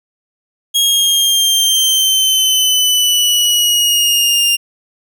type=exponential sweep; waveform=sawtooth; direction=down; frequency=3282 to 2794 Hz; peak=-7 dBFS; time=0.74-4.57 s; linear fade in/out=20 ms; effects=none